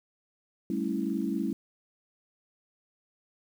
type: chord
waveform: sine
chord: A dominant seventh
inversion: third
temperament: equal with one note detuned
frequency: 196 / 220 / 277.2 / 328.5 Hz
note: G3 / A3 / C#4 / E4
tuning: 0 / 0 / 0 / -6 cents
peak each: -33 dBFS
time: 0.7-1.53 s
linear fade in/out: 2 ms
effects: 9-bit